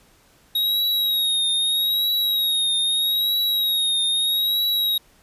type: tone with vibrato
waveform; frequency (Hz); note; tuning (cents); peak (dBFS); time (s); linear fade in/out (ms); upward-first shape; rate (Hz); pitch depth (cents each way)
square; 3781; A#7; +24; -19; 0.55-4.98; 5; triangle; 0.79; 59
effects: pink hiss -56 dBFS RMS until 5.22 s + resampled to 32000 Hz